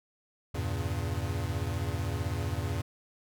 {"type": "chord", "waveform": "square", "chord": "E diminished seventh", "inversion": "none", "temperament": "equal", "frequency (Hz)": [82.41, 98, 116.54, 138.59], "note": ["E2", "G2", "Bb2", "Db3"], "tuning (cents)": [0, 0, 0, 0], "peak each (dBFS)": [-35, -35, -38, -40], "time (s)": [0.54, 2.82], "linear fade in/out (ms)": 10, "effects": []}